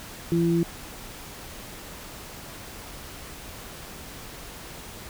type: tone pair together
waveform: sine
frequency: 168.7 / 337.8 Hz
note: E3 / E4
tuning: +40 / +42 cents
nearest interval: octave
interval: 1202 cents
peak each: -22 dBFS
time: 0.32-0.63 s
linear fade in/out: 0 ms
effects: pink hiss -41 dBFS RMS until 5.09 s